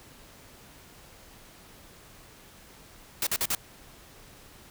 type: noise bursts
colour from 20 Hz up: white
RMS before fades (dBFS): -27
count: 4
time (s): 3.22-3.55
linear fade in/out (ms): 2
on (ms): 48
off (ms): 46
effects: pink hiss -52 dBFS RMS until 4.7 s